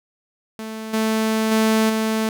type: tone with level steps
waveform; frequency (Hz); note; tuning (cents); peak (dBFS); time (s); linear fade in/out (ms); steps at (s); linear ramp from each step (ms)
sawtooth; 220; A3; 0; -25 / -14 / -11 / -15; 0.59-2.29; 0; 0.93 / 1.51 / 1.89; 10
effects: none